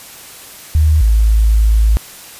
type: tone pair in turn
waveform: sine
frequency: 76.9 / 54.38 Hz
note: D#2 / A1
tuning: -20 / -20 cents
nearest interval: tritone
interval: 600 cents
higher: first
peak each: -7 dBFS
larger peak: neither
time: 0.75-1.01 / 1.01-1.97 s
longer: second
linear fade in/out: 0 ms
effects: white hiss -35 dBFS RMS until 2.39 s + resampled to 32000 Hz